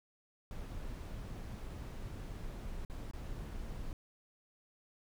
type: noise with dropouts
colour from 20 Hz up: brown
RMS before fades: -43 dBFS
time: 0.51-3.93 s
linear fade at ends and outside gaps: 1 ms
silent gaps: 2.85-2.898 / 3.112-3.134 s
effects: none